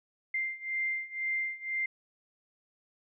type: beating tone pair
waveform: sine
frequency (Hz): 2093 / 2095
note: C7 / C7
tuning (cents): 0 / +2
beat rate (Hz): 2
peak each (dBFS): -35 / -33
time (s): 0.34-1.86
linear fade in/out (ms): 5
effects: none